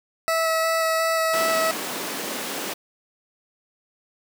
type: tone with vibrato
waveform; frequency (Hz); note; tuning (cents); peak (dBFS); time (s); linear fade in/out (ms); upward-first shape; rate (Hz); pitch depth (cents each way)
20% pulse; 650; E5; -24; -15; 0.28-1.71; 0; square; 2.8; 8
type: high-pass noise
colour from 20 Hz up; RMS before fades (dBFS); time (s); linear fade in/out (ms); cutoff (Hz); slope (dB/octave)
pink; -30; 1.33-2.74; 10; 220; 24
effects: none